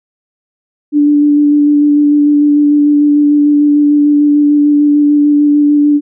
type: tone with vibrato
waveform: sine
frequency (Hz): 292.9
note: D4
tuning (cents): -5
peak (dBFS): -5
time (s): 0.92-6.01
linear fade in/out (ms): 50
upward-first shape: square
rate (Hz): 6.7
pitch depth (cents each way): 10
effects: none